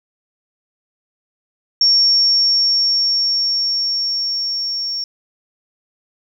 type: tone with level ramp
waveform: sine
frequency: 5500 Hz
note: F8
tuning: 27 cents flat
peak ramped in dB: -9 to -20 dBFS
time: 1.81-5.04 s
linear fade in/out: 2 ms
effects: 8-bit